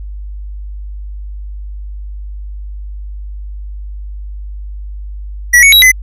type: tone with pitch steps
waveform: square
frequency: 1936 / 2224 / 3871 / 2030 Hz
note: B6 / C#7 / B7 / B6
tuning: -35 / +5 / -35 / +47 cents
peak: -3 dBFS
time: 5.53-5.918 s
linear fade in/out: 10 ms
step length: 97 ms
effects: added 50 Hz sine -22 dBFS peak until 6.02 s + resampled to 32000 Hz